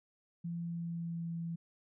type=tone with pitch glide; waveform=sine; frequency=170 to 167.47 Hz; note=F3 to E3; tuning=-46 to +28 cents; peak=-36 dBFS; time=0.44-1.56 s; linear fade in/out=10 ms; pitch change=-26 cents; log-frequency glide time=0.59-1.3 s; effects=none